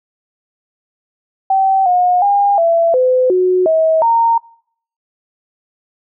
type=tone with pitch steps; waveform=sine; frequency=771 / 720 / 807 / 670 / 509 / 366.9 / 641 / 922 Hz; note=G5 / F#5 / G#5 / E5 / C5 / F#4 / E5 / A#5; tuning=-29 / -47 / -50 / +28 / -48 / -15 / -49 / -19 cents; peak=-9 dBFS; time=1.5-4.38 s; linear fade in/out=5 ms; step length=360 ms; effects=noise-tail reverb RT60 0.6 s tail -24 dB re dry